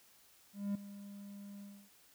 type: tone with ADSR envelope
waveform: triangle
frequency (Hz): 201.4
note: G3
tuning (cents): +47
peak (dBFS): -30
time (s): 0.53-1.9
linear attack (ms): 220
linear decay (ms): 5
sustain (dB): -15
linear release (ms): 280
effects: white hiss -65 dBFS RMS until 2.14 s